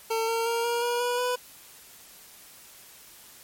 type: tone with pitch steps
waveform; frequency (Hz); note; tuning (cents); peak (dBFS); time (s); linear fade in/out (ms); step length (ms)
25% pulse; 450 / 457.3 / 464.8 / 472.4 / 480.1 / 487.9 / 495.9; A4 / A#4 / A#4 / A#4 / B4 / B4 / B4; +39 / -33 / -5 / +23 / -49 / -21 / +7; -21; 0.1-1.36; 10; 180
effects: white hiss -50 dBFS RMS until 3.43 s + MP3 64 kbps

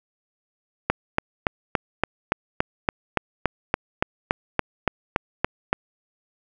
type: click train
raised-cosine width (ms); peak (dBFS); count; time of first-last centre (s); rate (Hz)
0.5; -3; 18; 0.9-5.73; 3.52
effects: none

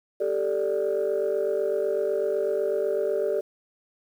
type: chord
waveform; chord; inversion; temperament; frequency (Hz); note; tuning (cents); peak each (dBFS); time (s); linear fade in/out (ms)
sine; G suspended second; none; equal; 392 / 440 / 587.3; G4 / A4 / D5; 0 / 0 / 0; -26; 0.2-3.41; 10
effects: tanh soft clip ceiling -17 dBFS + 9-bit

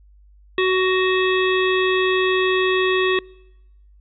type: harmonic tone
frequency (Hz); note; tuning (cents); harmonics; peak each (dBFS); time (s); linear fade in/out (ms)
372.8; F#4; +13; 1 / 3 / 5 / 7 / 9 / 10; -17 / -25 / -24 / -26 / -29 / -32; 0.58-3.19; 2
effects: noise-tail reverb RT60 1.0 s tail -26 dB re dry + added 50 Hz sine -47 dBFS peak until 4 s

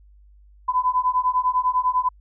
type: beating tone pair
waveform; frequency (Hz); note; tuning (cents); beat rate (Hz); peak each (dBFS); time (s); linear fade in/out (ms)
sine; 1001 / 1011; B5 / B5; +23 / +40; 10; -21; 0.68-2.09; 10
effects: added 50 Hz sine -48 dBFS peak until 2.2 s

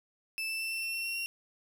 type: tone with pitch steps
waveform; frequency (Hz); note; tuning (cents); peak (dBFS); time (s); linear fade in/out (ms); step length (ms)
35% pulse; 2637 / 2652 / 2668 / 2683 / 2699 / 2714 / 2730 / 2746; E7 / E7 / E7 / E7 / E7 / E7 / F7 / F7; 0 / +10 / +20 / +30 / +40 / +50 / -40 / -30; -31; 0.38-1.26; 0; 110
effects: none

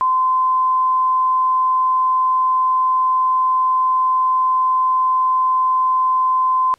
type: tone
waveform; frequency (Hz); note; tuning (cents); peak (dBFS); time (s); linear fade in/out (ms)
sine; 1031; C6; -26; -13; 0.01-6.74; 0
effects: pink hiss -58 dBFS RMS until 6.78 s + low-pass 10000 Hz 12 dB/octave

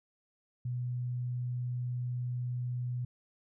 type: tone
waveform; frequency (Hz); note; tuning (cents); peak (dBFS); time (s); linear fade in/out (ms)
sine; 123.47; B2; 0; -32; 0.65-3.05; 5
effects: none

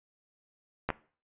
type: clicks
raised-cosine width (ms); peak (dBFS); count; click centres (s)
0.5; -14; 2; 0.89 / 0.903
effects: noise-tail reverb RT60 0.4 s tail -19 dB re dry + resampled to 8000 Hz

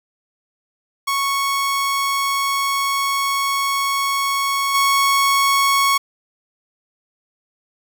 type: tone with level steps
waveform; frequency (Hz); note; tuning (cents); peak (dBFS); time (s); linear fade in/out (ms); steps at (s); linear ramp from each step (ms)
sawtooth; 1106; C#6; -4; -14 / -10; 1.07-5.98; 10; 4.74; 10
effects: none

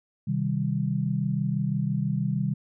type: chord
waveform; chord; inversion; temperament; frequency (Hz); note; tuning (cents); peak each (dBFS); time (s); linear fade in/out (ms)
sine; C minor; none; just; 130.81 / 156.98 / 196.22; C3 / Eb3 / G3; 0 / +16 / +2; -28; 0.27-2.54; 10
effects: none

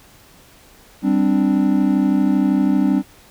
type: chord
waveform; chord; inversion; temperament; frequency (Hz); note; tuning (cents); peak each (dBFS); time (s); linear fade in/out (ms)
triangle; G suspended fourth; none; just; 196 / 261.3 / 294; G3 / C4 / D4; 0 / -2 / +2; -16; 1.02-3.03; 50
effects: pink hiss -48 dBFS RMS until 3.3 s

